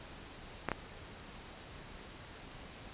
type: clicks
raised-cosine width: 0.5 ms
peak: -17 dBFS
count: 2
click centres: 0.687 / 0.717 s
effects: pink hiss -50 dBFS RMS until 2.93 s + resampled to 8000 Hz